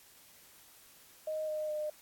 sine tone with pitch steps, 622.3 / 614.4 / 606.7 Hz, D#5 / D#5 / D#5, 0 / -22 / -44 cents, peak -33 dBFS, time 1.27-1.9 s, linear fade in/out 5 ms, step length 210 ms, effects white hiss -59 dBFS RMS until 2.01 s + AAC 64 kbps

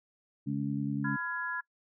harmonic tone, 70.3 Hz, C#2, 25 cents sharp, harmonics 2 / 3 / 4, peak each -34 / -34 / -34 dBFS, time 0.46-1.17 s, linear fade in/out 20 ms
sine chord, F diminished, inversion second, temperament just, 1005.8 / 1396.9 / 1676.3 Hz, Cb6 / F6 / Ab6, +31 / 0 / +16 cents, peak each -39 / -39 / -34 dBFS, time 1.04-1.61 s, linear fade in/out 10 ms
effects noise-tail reverb RT60 0.1 s tail -23 dB re dry

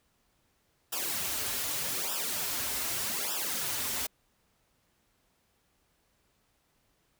white noise with flanger, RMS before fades -33 dBFS, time 0.92-4.07 s, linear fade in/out 10 ms, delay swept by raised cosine 0.46 to 6.26 ms, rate 0.83 Hz, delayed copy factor -0.95, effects pink hiss -72 dBFS RMS until 7.19 s

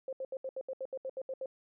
sine tone bursts, 528 Hz, C5, 16 cents sharp, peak -35 dBFS, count 12, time 0.08-1.459 s, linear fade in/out 2 ms, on 48 ms, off 73 ms, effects none

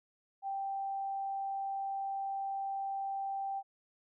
sine tone, 784 Hz, G5, in tune, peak -34 dBFS, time 0.42-3.63 s, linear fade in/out 50 ms, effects none

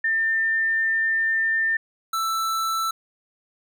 sine / square tone pair in turn, 1798 / 1325.2 Hz, A6 / E6, +37 / +9 cents, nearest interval perfect fourth, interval 528 cents, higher first, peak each -19 / -23 dBFS, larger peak first, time 0.04-1.77 / 2.13-2.91 s, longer first, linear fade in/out 5 ms, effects none

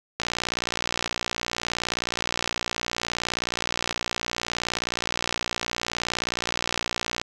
click train, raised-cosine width 0.2 ms, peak -8 dBFS, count 417, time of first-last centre 0.2-7.215 s, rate 59.3 Hz, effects none

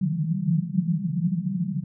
pink band-pass noise, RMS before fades -25 dBFS, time 0.01-1.84 s, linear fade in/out 5 ms, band 150 to 190 Hz, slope 96 dB/octave, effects none

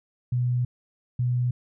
sine tone pair in turn, 123.47 / 123.47 Hz, B2 / B2, 0 / 0 cents, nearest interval unison, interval 0 cents, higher neither, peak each -21 dBFS, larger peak neither, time 0.32-0.65 / 1.19-1.51 s, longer first, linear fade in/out 5 ms, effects none

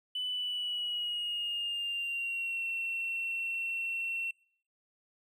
triangle tone with pitch glide, 2993 to 2713 Hz, F#7 to E7, +19 to +49 cents, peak -29 dBFS, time 0.15-4.31 s, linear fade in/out 5 ms, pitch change -170 cents, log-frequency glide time 0.27-2.65 s, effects noise-tail reverb RT60 0.6 s tail -26 dB re dry + tanh soft clip ceiling -29 dBFS

